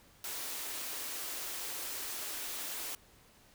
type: high-pass noise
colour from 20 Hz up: white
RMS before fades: -40 dBFS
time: 0.24-2.95 s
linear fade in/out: 2 ms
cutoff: 250 Hz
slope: 96 dB/octave
effects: pink hiss -62 dBFS RMS until 3.54 s